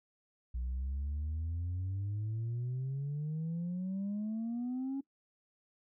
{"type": "exponential sweep", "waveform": "sine", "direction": "up", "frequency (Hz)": [59.6, 277.2], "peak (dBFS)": -32, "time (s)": [0.54, 5.01], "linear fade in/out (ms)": 10, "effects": ["noise-tail reverb RT60 0.1 s tail -20 dB re dry", "tanh soft clip ceiling -32 dBFS"]}